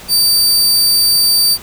sawtooth tone, 4635 Hz, D8, 24 cents flat, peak -6 dBFS, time 0.08-1.58 s, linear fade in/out 50 ms, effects pink hiss -34 dBFS RMS until 1.62 s

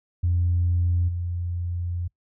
sine tone with level steps, 87.31 Hz, F2, in tune, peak -18 / -25 dBFS, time 0.23-2.08 s, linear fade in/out 10 ms, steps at 1.08 s, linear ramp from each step 10 ms, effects noise-tail reverb RT60 0.1 s tail -24 dB re dry + tanh soft clip ceiling -14 dBFS

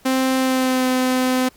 sawtooth tone with pitch glide, 261.6 to 255.9 Hz, C4 to C4, 0 to -38 cents, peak -12 dBFS, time 0.05-1.49 s, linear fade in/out 10 ms, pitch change -38 cents, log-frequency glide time 0.37-0.87 s, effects pink hiss -52 dBFS RMS until 1.56 s + MP3 96 kbps

